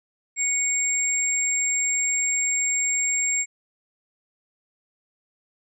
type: tone pair together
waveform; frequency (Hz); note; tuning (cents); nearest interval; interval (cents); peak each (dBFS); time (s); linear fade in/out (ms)
sine; 2217 / 7452; C#7 / A#8; 0 / -2; octave + major sixth; 2098; -26 / -22; 0.36-3.46; 50
effects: none